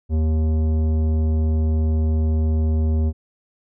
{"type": "tone with tanh clipping", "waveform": "sine", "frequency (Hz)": 78.6, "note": "D#2", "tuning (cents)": 18, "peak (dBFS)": -18, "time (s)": [0.09, 3.13], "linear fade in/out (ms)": 50, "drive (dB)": 13, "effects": []}